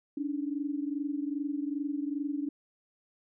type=tone pair together; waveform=sine; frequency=282.6 / 305.1 Hz; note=C#4 / D#4; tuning=+34 / -34 cents; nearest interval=minor second; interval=132 cents; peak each=-32 / -35 dBFS; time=0.17-2.49 s; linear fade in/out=5 ms; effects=none